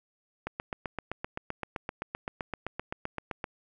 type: click train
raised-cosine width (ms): 0.5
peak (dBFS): -18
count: 24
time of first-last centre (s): 0.47-3.442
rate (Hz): 7.74
effects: none